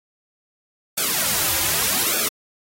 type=noise with flanger; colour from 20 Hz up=white; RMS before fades=-21 dBFS; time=0.97-2.29 s; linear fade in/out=10 ms; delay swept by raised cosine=1 to 4.6 ms; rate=0.83 Hz; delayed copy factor=-1; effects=AAC 48 kbps